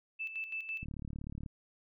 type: tone with tremolo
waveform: sine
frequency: 2637 Hz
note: E7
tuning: in tune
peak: -35 dBFS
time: 0.19-0.85 s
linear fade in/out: 20 ms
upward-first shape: square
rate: 6 Hz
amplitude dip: 60%
type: click train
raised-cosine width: 5 ms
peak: -30 dBFS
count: 24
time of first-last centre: 0.83-1.462 s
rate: 36.4 Hz
effects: none